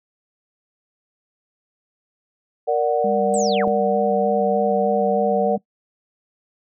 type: chord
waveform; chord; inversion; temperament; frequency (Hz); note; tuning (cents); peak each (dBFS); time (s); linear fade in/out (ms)
sine; Bb augmented; none; equal; 466.2 / 587.3 / 740; Bb4 / D5 / F#5; 0 / 0 / 0; -20 / -21 / -21; 2.67-5.57; 20
type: tone with vibrato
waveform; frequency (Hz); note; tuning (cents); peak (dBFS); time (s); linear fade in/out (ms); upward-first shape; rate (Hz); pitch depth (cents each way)
sine; 201.2; G3; +45; -24; 3.04-5.58; 5; square; 3.3; 24
type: linear sweep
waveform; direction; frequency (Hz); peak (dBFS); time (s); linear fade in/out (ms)
sine; down; 8310 to 87.4; -26; 3.34-3.68; 0
effects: noise-tail reverb RT60 0.1 s tail -21 dB re dry